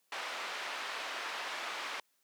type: band-pass noise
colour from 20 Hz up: pink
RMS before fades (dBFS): -40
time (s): 0.12-2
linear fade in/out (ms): 2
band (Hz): 880 to 3500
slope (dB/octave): 12
effects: white hiss -75 dBFS RMS until 2.23 s + high-pass 200 Hz 12 dB/octave